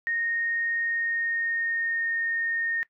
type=tone with pitch glide; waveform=sine; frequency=1855 to 1840.1 Hz; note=A#6 to A#6; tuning=-9 to -23 cents; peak=-25 dBFS; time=0.07-2.83 s; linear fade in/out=0 ms; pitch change=-14 cents; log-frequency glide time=0.81-2.07 s; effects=noise-tail reverb RT60 0.1 s tail -19 dB re dry